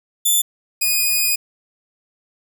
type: tone pair in turn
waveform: 5% pulse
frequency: 3520 / 2476 Hz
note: A7 / D#7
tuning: 0 / -9 cents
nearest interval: tritone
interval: 609 cents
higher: first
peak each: -6 dBFS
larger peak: neither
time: 0.25-0.42 / 0.81-1.36 s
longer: second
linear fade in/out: 10 ms
effects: 8-bit